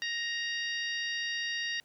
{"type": "harmonic tone", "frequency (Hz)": 935, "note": "A#5", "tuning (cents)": 5, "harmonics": [2, 3, 4, 5, 6], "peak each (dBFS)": [-34, -38, -40, -42, -44], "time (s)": [0.02, 1.8], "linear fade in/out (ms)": 0, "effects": ["pink hiss -67 dBFS RMS until 1.84 s", "high-pass 80 Hz 12 dB/octave"]}